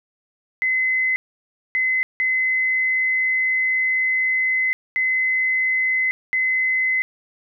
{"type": "tone bursts at uneven times", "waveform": "sine", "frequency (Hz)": 2041, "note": "C7", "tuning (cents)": -44, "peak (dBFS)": -17, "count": 5, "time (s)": [[0.62, 1.16], [1.75, 2.03], [2.2, 4.73], [4.96, 6.11], [6.33, 7.02]], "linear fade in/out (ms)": 0, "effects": []}